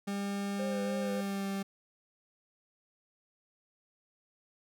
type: tone with pitch glide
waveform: 40% pulse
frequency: 200 to 196.34 Hz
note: G3 to G3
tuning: +35 to +3 cents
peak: -32 dBFS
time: 0.07-1.63 s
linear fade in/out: 10 ms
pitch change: -32 cents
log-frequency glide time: 1.05-1.47 s
type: tone with vibrato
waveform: triangle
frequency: 520 Hz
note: C5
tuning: 11 cents flat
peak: -33 dBFS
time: 0.59-1.21 s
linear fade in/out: 5 ms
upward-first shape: triangle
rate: 3.3 Hz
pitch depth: 61 cents each way
effects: none